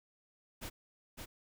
pink noise with echo, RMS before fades -43 dBFS, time 0.61-0.7 s, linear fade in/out 20 ms, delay 560 ms, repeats 1, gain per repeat -3 dB, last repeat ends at 1.26 s, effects none

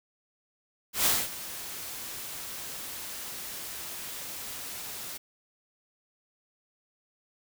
white noise with ADSR envelope, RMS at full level -23 dBFS, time 0.93-5.18 s, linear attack 130 ms, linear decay 220 ms, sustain -16 dB, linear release 14 ms, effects none

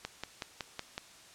click train, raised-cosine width 0.2 ms, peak -19 dBFS, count 6, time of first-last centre 0.05-0.979 s, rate 5.38 Hz, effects white hiss -55 dBFS RMS until 1.34 s + low-pass 8000 Hz 12 dB/octave

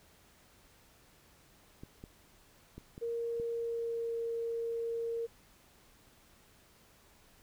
clicks, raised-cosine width 3 ms, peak -33 dBFS, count 5, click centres 1.835 / 2.039 / 2.78 / 2.979 / 3.399 s
sine tone with pitch glide, 466.2 to 462.2 Hz, A#4 to A#4, 0 to -15 cents, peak -33 dBFS, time 3.01-5.27 s, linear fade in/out 20 ms, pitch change -15 cents, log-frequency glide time 3.39-4.14 s
effects pink hiss -63 dBFS RMS until 7.42 s

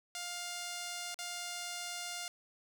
5% pulse tone with dropouts, 704 Hz, F5, 14 cents sharp, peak -28 dBFS, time 0.15-2.28 s, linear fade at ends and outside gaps 1 ms, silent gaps 1.144-1.189 s, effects none

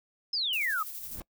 sine exponential sweep, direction down, 5274 to 1203 Hz, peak -27 dBFS, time 0.33-0.83 s, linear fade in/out 5 ms
violet noise with tremolo, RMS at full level -39 dBFS, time 0.53-1.2 s, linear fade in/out 0 ms, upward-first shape square, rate 12 Hz, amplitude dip 35%
brown noise with exponential growth, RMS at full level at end -37 dBFS, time 0.96-1.22 s, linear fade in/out 1 ms, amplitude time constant 55 ms
effects noise-tail reverb RT60 0.1 s tail -23 dB re dry

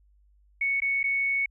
sine tone with dropouts, 2217 Hz, C#7, in tune, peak -23 dBFS, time 0.61-1.46 s, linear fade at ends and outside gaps 5 ms, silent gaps 0.803-0.819 / 1.031-1.039 s, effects added 50 Hz sine -58 dBFS peak until 1.5 s

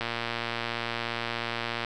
click train, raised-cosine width 0.3 ms, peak -14 dBFS, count 216, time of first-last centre 0.01-1.848 s, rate 117 Hz, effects none

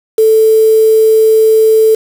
sine tone with quantisation, 440 Hz, A4, in tune, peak -4 dBFS, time 0.18-1.95 s, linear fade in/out 5 ms, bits 4, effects none

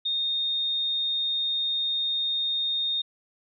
sine tone, 3680 Hz, A#7, 23 cents flat, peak -24 dBFS, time 0.05-3.02 s, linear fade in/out 10 ms, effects none

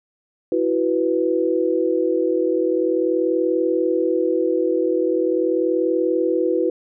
sine chord, E suspended second, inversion none, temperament equal, 329.6 / 370 / 493.9 Hz, E4 / F#4 / B4, 0 / 0 / 0 cents, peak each -21 dBFS, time 0.52-6.7 s, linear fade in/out 2 ms, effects none

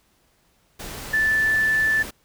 sine tone in noise, 1756 Hz, A6, 4 cents flat, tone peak -17 dBFS, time 1.13-2.03 s, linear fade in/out 10 ms, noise pink, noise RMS -35 dBFS, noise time 0.79-2.11 s, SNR +15 dB, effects pink hiss -63 dBFS RMS until 2.24 s

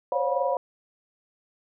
sine tone cluster, 524 / 544 / 568 / 714 / 973 Hz, C5 / C#5 / C#5 / F5 / B5, +2 / -33 / +42 / +38 / -26 cents, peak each -29 dBFS, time 0.12-0.57 s, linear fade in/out 2 ms, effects none

